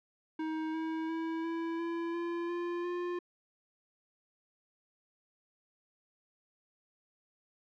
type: tone with pitch steps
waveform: square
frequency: 316 / 321 / 326 / 331.1 / 336.3 / 341.6 / 347 / 352.5 Hz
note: D#4 / E4 / E4 / E4 / E4 / F4 / F4 / F4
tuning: +27 / -46 / -19 / +8 / +35 / -38 / -11 / +16 cents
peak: -34 dBFS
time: 0.39-3.19 s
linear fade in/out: 5 ms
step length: 350 ms
effects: low-pass 2000 Hz 12 dB/octave